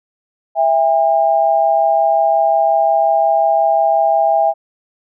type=tone pair together; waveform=sine; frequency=660 / 805.6 Hz; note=E5 / G5; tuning=+2 / +47 cents; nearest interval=minor third; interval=345 cents; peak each=-13 dBFS; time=0.55-4.54 s; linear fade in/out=50 ms; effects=none